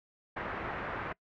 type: low-pass noise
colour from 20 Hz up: white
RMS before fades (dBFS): -38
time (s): 0.36-1.13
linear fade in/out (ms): 10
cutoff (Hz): 1800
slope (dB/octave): 24
effects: noise-tail reverb RT60 0.1 s tail -24 dB re dry